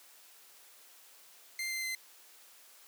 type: tone with pitch steps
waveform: sawtooth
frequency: 2093 / 2079 / 2064 Hz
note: C7 / C7 / C7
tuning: 0 / -12 / -24 cents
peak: -31 dBFS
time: 1.59-1.95 s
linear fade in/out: 2 ms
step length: 120 ms
effects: white hiss -58 dBFS RMS until 2.87 s + high-pass 400 Hz 12 dB/octave